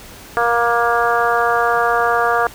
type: harmonic tone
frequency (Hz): 235.6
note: A#3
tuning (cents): +19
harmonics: 2 / 3 / 4 / 5 / 6 / 7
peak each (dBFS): -20 / -18 / -23 / -19 / -21 / -23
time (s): 0.37-2.47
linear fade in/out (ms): 0
effects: pink hiss -38 dBFS RMS until 2.54 s